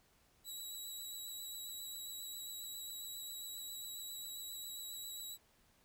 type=tone with vibrato; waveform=15% pulse; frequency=3900 Hz; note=B7; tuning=23 cents flat; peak=-38 dBFS; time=0.44-5.38 s; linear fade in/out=50 ms; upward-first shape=sine; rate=7.4 Hz; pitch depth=19 cents each way; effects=pink hiss -71 dBFS RMS until 5.84 s